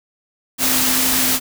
sine tone in noise, 257.6 Hz, C4, 27 cents flat, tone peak -25 dBFS, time 0.58-1.4 s, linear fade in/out 50 ms, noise white, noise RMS -17 dBFS, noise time 0.58-1.4 s, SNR -11 dB, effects none

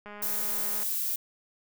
click train, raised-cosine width 0.5 ms, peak -29 dBFS, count 160, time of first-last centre 0.06-0.828 s, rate 207 Hz
violet noise, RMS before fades -30 dBFS, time 0.22-1.16 s, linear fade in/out 5 ms
effects none

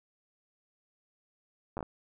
slowing click train, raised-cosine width 1 ms, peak -23 dBFS, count 5, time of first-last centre 1.77-1.828 s, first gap 9 ms, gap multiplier 1.33, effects none

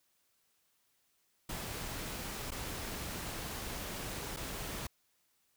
pink noise with dropouts, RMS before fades -41 dBFS, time 1.49-4.87 s, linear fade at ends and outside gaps 5 ms, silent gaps 2.507-2.517 / 4.364-4.369 s, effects white hiss -75 dBFS RMS until 5.56 s

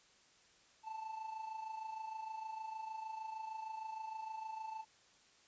triangle tone with amplitude modulation, 880 Hz, A5, in tune, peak -38 dBFS, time 0.83-4.85 s, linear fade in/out 50 ms, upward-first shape sine, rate 26.5 Hz, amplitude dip 60%, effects white hiss -67 dBFS RMS until 5.47 s + resampled to 16000 Hz

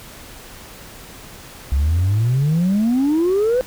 sine exponential sweep, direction up, 65.41 to 518 Hz, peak -12 dBFS, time 1.72-3.61 s, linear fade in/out 0 ms, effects tanh soft clip ceiling -12 dBFS + pink hiss -39 dBFS RMS until 3.66 s

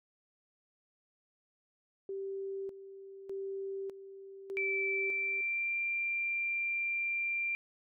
sine tone with tremolo, 390 Hz, G4, 9 cents flat, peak -36 dBFS, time 2.09-5.41 s, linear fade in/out 2 ms, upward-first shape square, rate 0.83 Hz, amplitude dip 70%
sine tone with pitch glide, 2326 to 2372 Hz, D7 to D7, -17 to +17 cents, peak -31 dBFS, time 4.57-7.55 s, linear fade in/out 0 ms, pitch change +34 cents, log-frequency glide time 4.9-5.78 s
effects none

